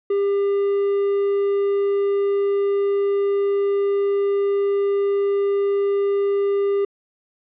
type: tone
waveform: triangle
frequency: 400.1 Hz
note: G4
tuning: 35 cents sharp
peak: -15 dBFS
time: 0.1-6.85 s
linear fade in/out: 5 ms
effects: resampled to 8000 Hz